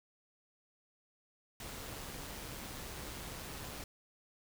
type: noise with amplitude modulation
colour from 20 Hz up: pink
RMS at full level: -44 dBFS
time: 1.6-3.84 s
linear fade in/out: 2 ms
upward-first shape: sine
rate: 142 Hz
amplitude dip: 30%
effects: none